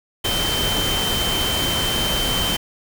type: tone in noise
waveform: sine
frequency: 3100 Hz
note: G7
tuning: 20 cents flat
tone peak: -22 dBFS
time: 0.24-2.57 s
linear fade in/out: 10 ms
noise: pink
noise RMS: -23 dBFS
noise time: 0.24-2.57 s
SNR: -2 dB
effects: none